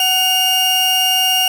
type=tone pair together; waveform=40% pulse; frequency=746.4 / 2831 Hz; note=F#5 / F7; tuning=+15 / +23 cents; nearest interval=octave + major seventh; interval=2308 cents; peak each=-19 / -12 dBFS; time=0-1.48 s; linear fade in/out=2 ms; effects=none